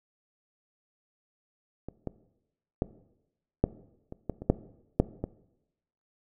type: clicks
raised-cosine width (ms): 2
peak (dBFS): -24 / -19 / -12 / -8 / -26 / -17 / -25 / -6 / -6 / -17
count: 10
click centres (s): 1.886 / 2.073 / 2.821 / 3.64 / 4.124 / 4.297 / 4.42 / 4.5 / 5 / 5.24
effects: noise-tail reverb RT60 0.9 s tail -18 dB re dry